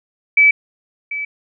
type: tone with echo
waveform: sine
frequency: 2300 Hz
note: D7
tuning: 37 cents flat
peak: -7 dBFS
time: 0.37-0.51 s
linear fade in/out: 5 ms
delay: 740 ms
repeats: 1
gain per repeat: -14 dB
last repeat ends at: 1.25 s
effects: none